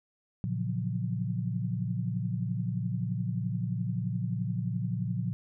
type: chord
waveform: sine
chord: Gb major seventh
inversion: first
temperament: just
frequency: 115.62 / 138.75 / 173.43 / 185 Hz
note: Bb2 / Db3 / F3 / Gb3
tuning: -14 / +2 / -12 / 0 cents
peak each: -32 / -36 / -34 / -37 dBFS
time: 0.44-5.33 s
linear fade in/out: 0 ms
effects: none